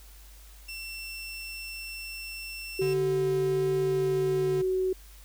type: tone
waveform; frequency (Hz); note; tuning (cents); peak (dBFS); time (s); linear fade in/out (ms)
25% pulse; 2700; E7; +41; -33; 0.68-2.94; 10
type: tone with pitch glide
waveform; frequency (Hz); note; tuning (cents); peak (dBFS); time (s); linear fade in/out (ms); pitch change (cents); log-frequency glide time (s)
sine; 380.6 to 373.8; F#4 to F#4; +49 to +18; -24; 2.79-4.93; 5; -31; 4.03-4.64
type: tone with vibrato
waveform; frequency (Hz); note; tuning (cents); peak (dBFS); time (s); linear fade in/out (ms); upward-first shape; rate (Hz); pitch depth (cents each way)
square; 145.1; D3; -21; -33; 2.81-4.62; 10; sine; 1.4; 8
effects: added 50 Hz sine -48 dBFS peak until 5.24 s + white hiss -55 dBFS RMS until 5.24 s